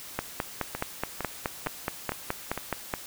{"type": "two click trains", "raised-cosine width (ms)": 0.5, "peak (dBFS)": [-16, -12], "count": [5, 14], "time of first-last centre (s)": [[0.75, 2.576], [0.19, 2.938]], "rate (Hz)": [2.19, 4.73], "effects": ["white hiss -43 dBFS RMS until 3.06 s"]}